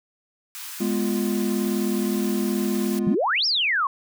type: high-pass noise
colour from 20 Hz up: white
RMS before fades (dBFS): -36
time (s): 0.55-2.99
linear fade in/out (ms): 0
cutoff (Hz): 920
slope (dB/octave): 48
type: chord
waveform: triangle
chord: F diminished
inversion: first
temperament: equal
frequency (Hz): 207.7 / 246.9 / 349.2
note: Ab3 / Cb4 / F4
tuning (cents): 0 / 0 / 0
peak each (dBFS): -22 / -25 / -25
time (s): 0.8-3.15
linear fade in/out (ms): 10
type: exponential two-way sweep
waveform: sine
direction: up then down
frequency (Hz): 157.6 to 5640 to 1044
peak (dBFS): -19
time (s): 3.07-3.87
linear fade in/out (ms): 2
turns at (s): 3.46
effects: none